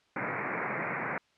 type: band-pass noise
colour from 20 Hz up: white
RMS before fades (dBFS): -34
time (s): 0.16-1.18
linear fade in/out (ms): 2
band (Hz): 110 to 2300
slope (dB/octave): 96
effects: white hiss -68 dBFS RMS until 1.37 s + low-pass 4000 Hz 12 dB/octave